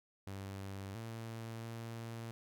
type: tone with pitch steps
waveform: sawtooth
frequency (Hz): 97.7 / 113.7 / 114.9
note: G2 / A#2 / A#2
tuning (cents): -5 / -43 / -25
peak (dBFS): -39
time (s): 0.27-2.31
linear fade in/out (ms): 0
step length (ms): 680
effects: none